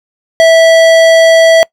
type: tone with tanh clipping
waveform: sine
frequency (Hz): 655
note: E5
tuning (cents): -11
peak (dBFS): -4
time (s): 0.4-1.63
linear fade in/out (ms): 0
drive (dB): 18
effects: noise-tail reverb RT60 0.1 s tail -24 dB re dry